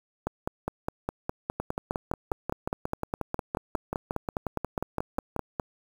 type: two click trains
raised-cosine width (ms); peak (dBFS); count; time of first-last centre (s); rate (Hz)
1; -15 / -14; 22 / 27; 1.6-5.363 / 0.27-5.598; 5.58 / 4.88
effects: 7-bit